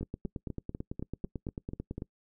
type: two click trains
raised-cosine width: 3 ms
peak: -23 / -24 dBFS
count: 19 / 9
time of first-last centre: 0.03-2.021 / 0.01-1.98 s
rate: 9.04 / 4.06 Hz
effects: noise-tail reverb RT60 0.1 s tail -24 dB re dry